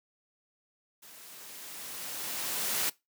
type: noise with level ramp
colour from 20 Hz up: white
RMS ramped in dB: -52 to -29 dBFS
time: 1.02-2.9 s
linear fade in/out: 10 ms
effects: noise-tail reverb RT60 0.2 s tail -21 dB re dry + high-pass 150 Hz 12 dB/octave